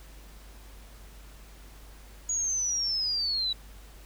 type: linear sweep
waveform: sine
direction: down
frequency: 6790 to 3888 Hz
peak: -26 dBFS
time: 2.29-3.53 s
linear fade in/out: 5 ms
effects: added 50 Hz sine -47 dBFS peak until 4.05 s + pink hiss -54 dBFS RMS until 4.05 s